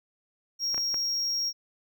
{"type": "tone", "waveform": "triangle", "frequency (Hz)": 5588, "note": "F8", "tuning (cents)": 0, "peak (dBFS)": -25, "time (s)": [0.59, 1.53], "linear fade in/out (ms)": 50}
{"type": "clicks", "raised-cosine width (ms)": 0.5, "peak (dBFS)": -23, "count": 3, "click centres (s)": [0.745, 0.779, 0.943]}
{"effects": []}